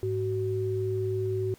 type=tone pair together; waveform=sine; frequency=105.48 / 375.9 Hz; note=G#2 / F#4; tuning=+27 / +27 cents; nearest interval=octave + minor seventh; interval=2200 cents; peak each=-30 / -28 dBFS; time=0.03-1.54 s; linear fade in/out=0 ms; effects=pink hiss -57 dBFS RMS until 1.58 s